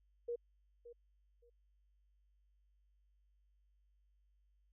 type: tone with echo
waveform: sine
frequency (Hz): 475.1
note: A#4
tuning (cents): +33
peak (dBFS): -37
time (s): 0.28-0.36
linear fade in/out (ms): 10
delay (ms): 570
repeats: 2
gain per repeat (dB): -14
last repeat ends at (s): 1.5
effects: added 50 Hz sine -70 dBFS peak until 4.72 s